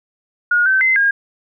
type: tone with pitch steps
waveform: sine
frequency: 1438 / 1542 / 2061 / 1623 Hz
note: F#6 / G6 / C7 / G#6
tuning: -50 / -29 / -27 / -40 cents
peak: -11 dBFS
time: 0.51-1.11 s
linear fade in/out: 5 ms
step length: 150 ms
effects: none